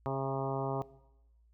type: harmonic tone with a mistuned harmonic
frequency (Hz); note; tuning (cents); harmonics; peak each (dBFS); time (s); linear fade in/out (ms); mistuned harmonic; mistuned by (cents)
135.4; C#3; -40; 1 / 2 / 3 / 4 / 5 / 6 / 7 / 8 / 9; -36 / -41 / -39 / -41 / -40 / -41 / -41 / -45 / -47; 0.06-0.82; 0; 5; -16
effects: noise-tail reverb RT60 0.9 s tail -19 dB re dry + added 57 Hz sine -62 dBFS peak until 1.53 s